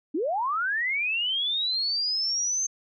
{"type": "linear sweep", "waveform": "sine", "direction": "up", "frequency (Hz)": [269.5, 6350], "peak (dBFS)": -24, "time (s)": [0.14, 2.67], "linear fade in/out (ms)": 10, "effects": []}